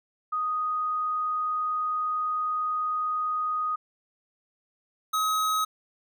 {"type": "tone pair in turn", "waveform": ["sine", "square"], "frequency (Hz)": [1244.5, 1271.4], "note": ["D#6", "D#6"], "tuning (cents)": [0, 37], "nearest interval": "unison", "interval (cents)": 37, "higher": "second", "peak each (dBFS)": [-25, -24], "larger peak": "second", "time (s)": [[0.32, 3.76], [5.13, 5.65]], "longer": "first", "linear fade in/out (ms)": 10, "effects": []}